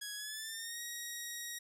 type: tone with pitch glide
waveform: 10% pulse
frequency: 1667 to 1892.9 Hz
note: G#6 to A#6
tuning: +6 to +26 cents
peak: -32 dBFS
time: 0.01-1.59 s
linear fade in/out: 10 ms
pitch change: +220 cents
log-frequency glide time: 0.15-0.81 s
effects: none